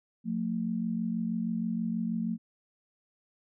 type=tone pair together; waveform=sine; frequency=179.52 / 225.8 Hz; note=F3 / A3; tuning=+48 / +45 cents; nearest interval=major third; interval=397 cents; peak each=-33 / -30 dBFS; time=0.24-2.38 s; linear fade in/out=50 ms; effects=none